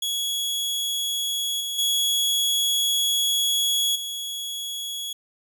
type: tone with level steps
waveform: sawtooth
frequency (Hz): 3349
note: G#7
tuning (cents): +14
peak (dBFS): -21 / -24 / -17 / -26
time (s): 0.02-5.13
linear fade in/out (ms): 5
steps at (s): 1.6 / 1.78 / 3.95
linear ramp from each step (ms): 10
effects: none